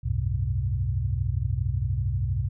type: tone cluster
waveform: sine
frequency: 65 / 90.2 / 102.9 / 127.4 Hz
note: C2 / F#2 / G#2 / C3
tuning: -11 / -44 / -16 / -46 cents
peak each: -29 dBFS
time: 0.03-2.49 s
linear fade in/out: 20 ms
effects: none